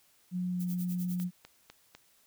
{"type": "tone with pitch glide", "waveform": "sine", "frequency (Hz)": [180.4, 179.15], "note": ["F#3", "F3"], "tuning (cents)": [-44, 44], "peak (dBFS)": -30, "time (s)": [0.31, 1.31], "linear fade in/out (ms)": 50, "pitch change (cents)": -12, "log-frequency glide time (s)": [0.51, 0.56]}
{"type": "noise with tremolo", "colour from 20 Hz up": "violet", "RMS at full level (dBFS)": -44, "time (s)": [0.59, 1.25], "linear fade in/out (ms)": 20, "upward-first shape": "sine", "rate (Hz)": 9.9, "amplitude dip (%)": 95}
{"type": "click train", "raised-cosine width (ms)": 0.2, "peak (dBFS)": -30, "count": 4, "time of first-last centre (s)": [1.2, 1.95], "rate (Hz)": 4}
{"effects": ["white hiss -66 dBFS RMS until 2.26 s"]}